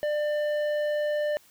sine tone with tanh clipping, 596 Hz, D5, 25 cents sharp, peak -26 dBFS, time 0.03-1.37 s, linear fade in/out 0 ms, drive 10 dB, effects white hiss -58 dBFS RMS until 1.5 s

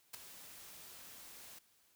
white noise with ADSR envelope, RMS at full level -42 dBFS, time 0.13-1.59 s, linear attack 15 ms, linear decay 5 ms, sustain -12 dB, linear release 7 ms, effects white hiss -71 dBFS RMS until 1.95 s

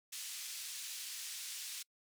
white band-pass noise, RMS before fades -45 dBFS, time 0.12-1.83 s, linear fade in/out 10 ms, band 2700 to 8800 Hz, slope 12 dB/octave, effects noise-tail reverb RT60 0.1 s tail -26 dB re dry

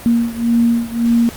sine beating tone pair, 233.1 / 234.9 Hz, A#3 / A#3, 0 / +13 cents, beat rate 1.8 Hz, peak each -14 / -16 dBFS, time 0.06-1.29 s, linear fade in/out 0 ms, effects pink hiss -34 dBFS RMS until 1.36 s + Opus 32 kbps

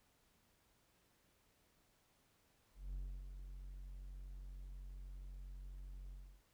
triangle tone with ADSR envelope, 46.25 Hz, F#1, in tune, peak -39 dBFS, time 2.74-6.43 s, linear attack 200 ms, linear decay 300 ms, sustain -7 dB, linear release 320 ms, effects pink hiss -75 dBFS RMS until 6.53 s

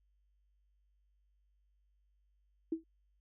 sine tone with exponential decay, 324.9 Hz, E4, 25 cents flat, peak -28 dBFS, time 2.72-2.84 s, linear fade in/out 5 ms, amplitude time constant 25 ms, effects added 50 Hz sine -70 dBFS peak until 3.2 s

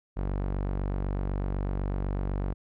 sawtooth tone with low-pass filter, 48 Hz, G1, 36 cents flat, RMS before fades -30 dBFS, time 0.16-2.54 s, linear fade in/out 20 ms, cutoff 1200 Hz, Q 0.62, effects none

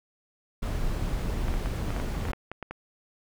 brown noise, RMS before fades -29 dBFS, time 0.62-2.32 s, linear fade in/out 10 ms
clicks, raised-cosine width 0.5 ms, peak -21 dBFS, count 12, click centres 1.483 / 1.54 / 1.659 / 1.905 / 1.964 / 2 / 2.253 / 2.286 / 2.333 / 2.516 / 2.627 / 2.71 s
effects none

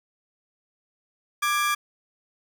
30% pulse tone pair together, 1184 / 1661.2 Hz, D6 / G#6, +14 / 0 cents, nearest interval tritone, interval 586 cents, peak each -20 / -25 dBFS, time 1.42-1.75 s, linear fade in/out 10 ms, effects none

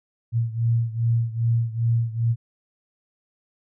sine beating tone pair, 115.2 / 117.7 Hz, A#2 / A#2, -20 / +17 cents, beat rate 2.5 Hz, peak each -21 / -24 dBFS, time 0.32-2.36 s, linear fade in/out 50 ms, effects none

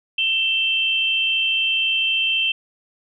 sine tone pair together, 2669 / 3134 Hz, E7 / G7, +21 / -1 cents, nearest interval minor third, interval 278 cents, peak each -20 dBFS, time 0.18-2.52 s, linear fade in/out 5 ms, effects none

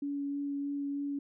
sine tone with vibrato, 283.1 Hz, C#4, 37 cents sharp, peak -32 dBFS, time 0.02-1.19 s, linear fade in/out 5 ms, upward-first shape sine, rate 3.2 Hz, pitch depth 9 cents each way, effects none

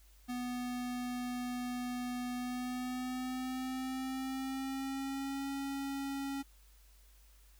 square tone with pitch glide, 246.9 to 275.5 Hz, B3 to C#4, 0 to -11 cents, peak -37 dBFS, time 0.28-6.43 s, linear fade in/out 20 ms, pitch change +189 cents, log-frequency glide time 2.35-5.49 s, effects added 50 Hz sine -59 dBFS peak until 7.59 s + white hiss -67 dBFS RMS until 7.59 s

